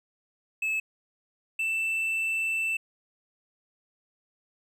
triangle tone pair in turn, 2601 / 2659 Hz, E7 / E7, -24 / +14 cents, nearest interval unison, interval 38 cents, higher second, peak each -24 dBFS, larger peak neither, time 0.62-0.8 / 1.59-2.77 s, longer second, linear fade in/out 5 ms, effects none

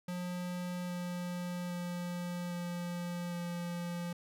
square tone with pitch steps, 178.5 / 177.27 / 176.04 / 174.83 / 173.62 Hz, F3 / F3 / F3 / F3 / F3, +38 / +26 / +14 / +2 / -10 cents, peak -37 dBFS, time 0.08-4.13 s, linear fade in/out 5 ms, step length 810 ms, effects none

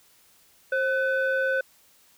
sine tone pair together, 530.9 / 1506 Hz, C5 / F#6, +25 / +30 cents, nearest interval octave + tritone, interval 1805 cents, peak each -23 dBFS, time 0.72-1.61 s, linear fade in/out 5 ms, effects tanh soft clip ceiling -18 dBFS + white hiss -59 dBFS RMS until 2.17 s

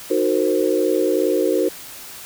sine chord, C half-diminished seventh, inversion first, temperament equal with one note detuned, 311.1 / 370 / 460.8 / 523.3 Hz, Eb4 / Gb4 / Bb4 / C5, 0 / 0 / -20 / 0 cents, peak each -22 / -20 / -21 / -22 dBFS, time 0.1-1.69 s, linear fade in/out 10 ms, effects white hiss -37 dBFS RMS until 2.25 s

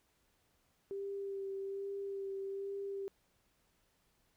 sine tone with vibrato, 393.5 Hz, G4, 7 cents sharp, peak -38 dBFS, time 0.91-3.08 s, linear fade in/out 0 ms, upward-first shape sine, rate 1.2 Hz, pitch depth 17 cents each way, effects pink hiss -75 dBFS RMS until 4.36 s

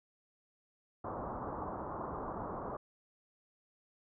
white low-pass noise, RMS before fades -41 dBFS, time 1.04-2.77 s, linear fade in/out 5 ms, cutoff 1200 Hz, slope 48 dB/octave, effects none

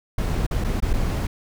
brown noise with dropouts, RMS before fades -22 dBFS, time 0.18-1.27 s, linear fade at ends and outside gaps 5 ms, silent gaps 0.466-0.51 / 0.641-0.645 / 0.803-0.823 / 0.932-0.936 s, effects none

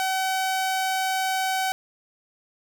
sawtooth tone, 759 Hz, F#5, 44 cents sharp, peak -19 dBFS, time 0-1.72 s, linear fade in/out 0 ms, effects none

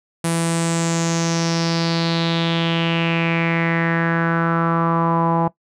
sawtooth tone with low-pass filter sweep, 166.6 Hz, E3, 19 cents sharp, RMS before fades -19 dBFS, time 0.24-5.48 s, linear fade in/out 5 ms, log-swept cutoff 9900 to 890 Hz, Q 4.6, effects noise-tail reverb RT60 0.1 s tail -18 dB re dry

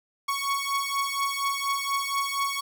sawtooth beating tone pair, 1108.7 / 1112.9 Hz, C#6 / C#6, 0 / +6 cents, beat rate 4.2 Hz, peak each -25 dBFS, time 0.28-2.61 s, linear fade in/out 10 ms, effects none

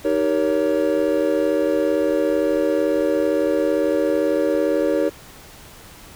triangle chord, Eb dominant seventh, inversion none, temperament just, 311.1 / 388.9 / 466.7 / 560 Hz, Eb4 / G4 / Bb4 / Db5, 0 / -14 / +2 / +18 cents, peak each -20 / -22 / -21 / -19 dBFS, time 0.04-5.1 s, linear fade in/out 20 ms, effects pink hiss -43 dBFS RMS until 6.15 s

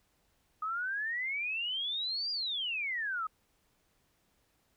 sine exponential two-way sweep, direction up then down, 1244.5 to 4879 to 1244.5 Hz, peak -32 dBFS, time 0.62-3.27 s, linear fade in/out 5 ms, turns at 2.31 s, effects pink hiss -73 dBFS RMS until 4.76 s

